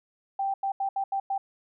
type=tone bursts at uneven times; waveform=sine; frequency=784 Hz; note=G5; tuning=in tune; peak=-25 dBFS; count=6; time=0.39-0.54 / 0.63-0.72 / 0.8-0.89 / 0.96-1.04 / 1.12-1.2 / 1.3-1.38 s; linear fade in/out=5 ms; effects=none